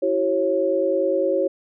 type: tone cluster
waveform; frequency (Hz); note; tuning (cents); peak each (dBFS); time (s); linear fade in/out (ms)
sine; 331 / 380.9 / 547; E4 / G4 / C#5; +7 / -50 / -23; -25 / -23 / -20; 0.02-1.48; 10
effects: none